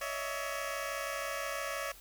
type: tone cluster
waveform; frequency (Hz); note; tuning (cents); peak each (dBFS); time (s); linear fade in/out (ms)
15% pulse; 563 / 629 / 662; C#5 / D#5 / E5; +27 / +19 / +7; -31 / -36 / -35; 0.01-1.92; 5
effects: added 45 Hz sine -58 dBFS peak until 2 s + white hiss -55 dBFS RMS until 2 s